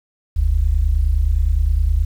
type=tone pair together; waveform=sine; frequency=43.77 / 73.42 Hz; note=F1 / D2; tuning=+5 / 0 cents; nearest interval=major sixth; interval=895 cents; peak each=-16 dBFS; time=0.36-2.05 s; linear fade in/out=10 ms; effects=8-bit

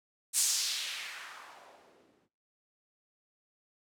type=noise with low-pass filter sweep; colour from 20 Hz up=violet; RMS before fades=-36 dBFS; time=0.33-2.29 s; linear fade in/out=50 ms; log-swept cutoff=8600 to 230 Hz; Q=1.7; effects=noise-tail reverb RT60 0.7 s tail -26 dB re dry

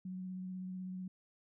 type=tone with vibrato; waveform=sine; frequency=185 Hz; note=F#3; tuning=in tune; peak=-40 dBFS; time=0.05-1.08 s; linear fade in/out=5 ms; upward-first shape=sine; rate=16 Hz; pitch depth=15 cents each way; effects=none

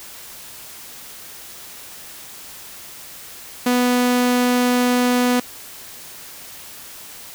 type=tone; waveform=sawtooth; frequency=246.9 Hz; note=B3; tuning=in tune; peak=-11 dBFS; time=3.66-5.4 s; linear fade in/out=5 ms; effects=white hiss -38 dBFS RMS until 7.34 s

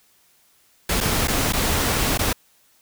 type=noise with dropouts; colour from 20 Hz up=pink; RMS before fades=-21 dBFS; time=0.89-2.33 s; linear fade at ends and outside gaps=5 ms; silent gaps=1.005-1.009 / 1.274-1.281 / 1.525-1.533 / 2.176-2.19 s; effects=white hiss -59 dBFS RMS until 2.81 s

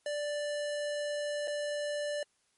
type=tone with dropouts; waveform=square; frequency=587.3 Hz; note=D5; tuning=in tune; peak=-33 dBFS; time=0.06-2.23 s; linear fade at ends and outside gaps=2 ms; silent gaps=1.475-1.479 s; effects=white hiss -73 dBFS RMS until 2.57 s + MP3 48 kbps

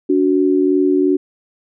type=tone pair together; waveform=sine; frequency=287.3 / 370 Hz; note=D4 / F#4; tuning=-38 / 0 cents; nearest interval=major third; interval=438 cents; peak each=-14 dBFS; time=0.09-1.17 s; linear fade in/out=10 ms; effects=none

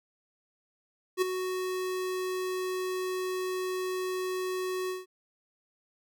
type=tone with ADSR envelope; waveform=square; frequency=370.2 Hz; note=F#4; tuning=1 cent sharp; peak=-22 dBFS; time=1.17-5.06 s; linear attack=49 ms; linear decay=11 ms; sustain=-9 dB; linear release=170 ms; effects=none

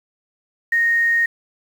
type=tone with quantisation; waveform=sine; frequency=1858 Hz; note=A#6; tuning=6 cents flat; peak=-14 dBFS; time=0.72-1.26 s; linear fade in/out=5 ms; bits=7; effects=none

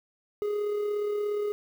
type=tone with amplitude modulation; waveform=triangle; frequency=415.3 Hz; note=G#4; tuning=in tune; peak=-23 dBFS; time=0.42-1.52 s; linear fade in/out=0 ms; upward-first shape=sine; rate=37 Hz; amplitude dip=35%; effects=9-bit

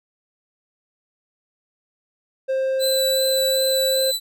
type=tone; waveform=triangle; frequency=529 Hz; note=C5; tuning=19 cents sharp; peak=-17 dBFS; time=2.48-4.12 s; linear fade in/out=20 ms
type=tone with vibrato; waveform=sawtooth; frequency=3993 Hz; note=B7; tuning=18 cents sharp; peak=-18 dBFS; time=2.79-4.2 s; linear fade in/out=50 ms; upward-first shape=sine; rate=2.6 Hz; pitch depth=18 cents each way
effects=none

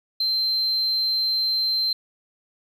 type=tone; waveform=sine; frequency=4120 Hz; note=C8; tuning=28 cents flat; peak=-18 dBFS; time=0.2-1.93 s; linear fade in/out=5 ms; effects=tanh soft clip ceiling -18 dBFS + 10-bit

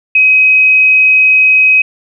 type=tone; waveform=sine; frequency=2532 Hz; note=D#7; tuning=30 cents sharp; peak=-4 dBFS; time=0.15-1.82 s; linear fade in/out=5 ms; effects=none

